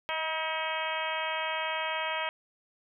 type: harmonic tone with a mistuned harmonic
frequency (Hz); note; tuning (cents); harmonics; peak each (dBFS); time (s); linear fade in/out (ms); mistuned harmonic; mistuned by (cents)
319.2; D#4; +44; 2 / 3 / 4 / 5 / 6 / 7 / 8 / 9 / 10; -37 / -35 / -39 / -40 / -40 / -38 / -39 / -43 / -39; 0.09-2.29; 0; 2; -19
effects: none